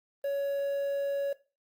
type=tone with quantisation; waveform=triangle; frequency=560 Hz; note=C#5; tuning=18 cents sharp; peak=-26 dBFS; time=0.24-1.33 s; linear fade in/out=5 ms; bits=9; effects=noise-tail reverb RT60 0.3 s tail -17 dB re dry + Opus 32 kbps